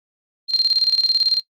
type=tone with tremolo; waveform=sine; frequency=4186 Hz; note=C8; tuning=in tune; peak=-12 dBFS; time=0.48-1.42 s; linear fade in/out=50 ms; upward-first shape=square; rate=18 Hz; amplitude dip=70%; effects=noise-tail reverb RT60 0.1 s tail -19 dB re dry + Opus 48 kbps